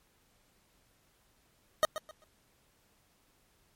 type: tone with echo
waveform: 25% pulse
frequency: 622.3 Hz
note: D#5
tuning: in tune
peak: -18 dBFS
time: 1.83-1.85 s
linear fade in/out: 0 ms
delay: 130 ms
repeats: 3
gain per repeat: -12 dB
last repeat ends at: 2.24 s
effects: pink hiss -69 dBFS RMS until 3.75 s + MP3 64 kbps